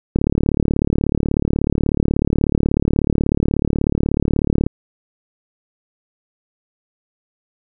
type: click train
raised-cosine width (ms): 3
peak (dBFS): -3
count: 165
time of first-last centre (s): 0.16-4.665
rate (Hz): 36.4
effects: none